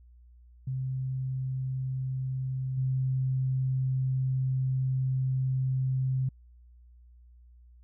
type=tone with level steps; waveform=sine; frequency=130.81 Hz; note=C3; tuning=in tune; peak=-29 / -25 dBFS; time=0.67-6.29 s; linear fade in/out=5 ms; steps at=2.77 s; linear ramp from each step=10 ms; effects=added 60 Hz sine -52 dBFS peak until 7.83 s

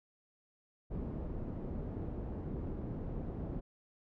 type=low-pass noise; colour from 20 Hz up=pink; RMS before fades=-40 dBFS; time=0.9-3.61 s; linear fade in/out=20 ms; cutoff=410 Hz; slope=12 dB/octave; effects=none

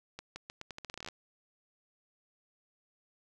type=accelerating click train; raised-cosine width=0.2 ms; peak=-25 dBFS; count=16; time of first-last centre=0.19-1.086 s; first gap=170 ms; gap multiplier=0.82; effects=none

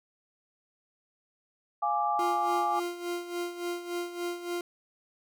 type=chord; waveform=sine; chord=D diminished; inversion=first; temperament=equal; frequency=698.5 / 830.6 / 1174.7 Hz; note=F5 / Ab5 / D6; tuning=0 / 0 / 0 cents; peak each=-32 / -28 / -30 dBFS; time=1.82-2.8 s; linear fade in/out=10 ms
type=tone with tremolo; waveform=40% pulse; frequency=349.2 Hz; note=F4; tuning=in tune; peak=-29 dBFS; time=2.19-4.61 s; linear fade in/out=2 ms; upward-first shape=sine; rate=3.5 Hz; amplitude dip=70%
effects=none

